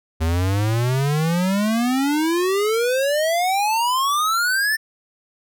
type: exponential sweep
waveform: square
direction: up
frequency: 78.6 to 1800 Hz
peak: -18 dBFS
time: 0.2-4.77 s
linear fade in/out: 20 ms
effects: none